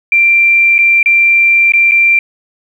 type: tone with dropouts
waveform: sine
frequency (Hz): 2362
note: D7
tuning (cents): +9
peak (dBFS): -5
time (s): 0.12-2.19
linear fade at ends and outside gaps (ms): 2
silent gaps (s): 0.782-0.788 / 1.029-1.059 / 1.721-1.736 / 1.912-1.918
effects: 7-bit